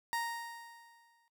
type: tone with exponential decay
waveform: 30% pulse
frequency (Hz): 932.3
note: A#5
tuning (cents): 0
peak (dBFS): -29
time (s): 0.13-1.28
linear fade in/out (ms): 0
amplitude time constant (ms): 250
effects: noise-tail reverb RT60 0.1 s tail -18 dB re dry